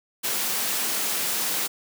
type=high-pass noise; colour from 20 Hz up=white; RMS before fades=-26 dBFS; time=0.23-1.68 s; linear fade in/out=20 ms; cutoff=160 Hz; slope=24 dB/octave; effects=none